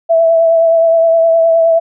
sine tone with vibrato, 660 Hz, E5, 2 cents sharp, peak -6 dBFS, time 0.09-1.8 s, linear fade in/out 20 ms, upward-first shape triangle, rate 9.6 Hz, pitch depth 26 cents each way, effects none

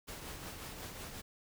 pink noise with tremolo, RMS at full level -44 dBFS, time 0.07-1.22 s, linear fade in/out 20 ms, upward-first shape triangle, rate 5.5 Hz, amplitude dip 45%, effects none

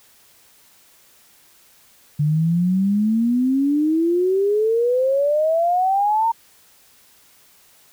sine exponential sweep, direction up, 145.7 to 926 Hz, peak -15 dBFS, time 2.19-6.32 s, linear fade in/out 10 ms, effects white hiss -53 dBFS RMS until 7.92 s

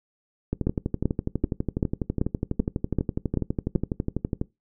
two click trains, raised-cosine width 3 ms, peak -9 / -12 dBFS, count 9 / 48, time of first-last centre 0.67-3.759 / 0.53-4.414 s, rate 2.59 / 12.1 Hz, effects noise-tail reverb RT60 0.2 s tail -21 dB re dry

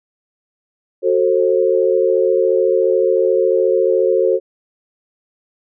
sine chord, F# diminished, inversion none, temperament just, 370 / 444 / 532.8 Hz, F#4 / A4 / C5, 0 / +16 / +31 cents, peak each -16 dBFS, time 1.02-4.4 s, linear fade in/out 50 ms, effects none

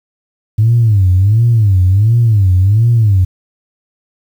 sine tone with vibrato, 103.83 Hz, G#2, in tune, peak -5 dBFS, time 0.58-3.25 s, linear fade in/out 10 ms, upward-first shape sine, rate 1.4 Hz, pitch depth 230 cents each way, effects tanh soft clip ceiling -2 dBFS + 7-bit

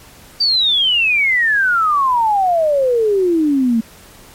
sine exponential sweep, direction down, 4699 to 220 Hz, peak -11 dBFS, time 0.4-3.81 s, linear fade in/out 10 ms, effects pink hiss -42 dBFS RMS until 4.34 s + MP3 64 kbps

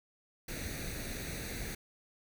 pink noise with comb filter, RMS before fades -40 dBFS, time 0.48-1.75 s, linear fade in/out 5 ms, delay 0.48 ms, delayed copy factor +0.7, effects none

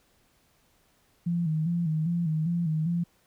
sine tone with vibrato, 164 Hz, E3, 9 cents flat, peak -24 dBFS, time 1.26-3.04 s, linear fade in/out 10 ms, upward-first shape square, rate 2.5 Hz, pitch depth 80 cents each way, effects pink hiss -66 dBFS RMS until 3.26 s

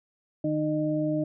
harmonic tone, 153 Hz, D#3, 29 cents flat, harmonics 1 / 2 / 4, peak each -31 / -26 / -30 dBFS, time 0.44-1.24 s, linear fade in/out 5 ms, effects none

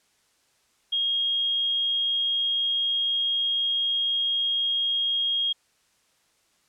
sine tone, 3258 Hz, G#7, 34 cents flat, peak -22 dBFS, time 0.92-5.53 s, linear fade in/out 10 ms, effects white hiss -66 dBFS RMS until 6.68 s + low-pass 9000 Hz 12 dB/octave

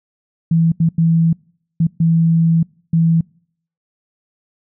sine tone bursts at uneven times, 164.81 Hz, E3, in tune, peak -10 dBFS, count 6, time 0.51-0.72 / 0.8-0.89 / 0.98-1.33 / 1.8-1.87 / 2-2.63 / 2.93-3.21 s, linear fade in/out 5 ms, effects noise-tail reverb RT60 0.6 s tail -26 dB re dry

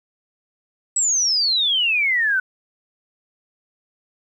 sine exponential sweep, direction down, 7950 to 1480 Hz, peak -16 dBFS, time 0.96-2.4 s, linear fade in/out 5 ms, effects 9-bit

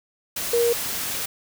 sine tone in noise, 471.5 Hz, A#4, 20 cents sharp, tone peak -17 dBFS, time 0.53-0.73 s, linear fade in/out 5 ms, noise white, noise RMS -28 dBFS, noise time 0.36-1.26 s, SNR +8 dB, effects none

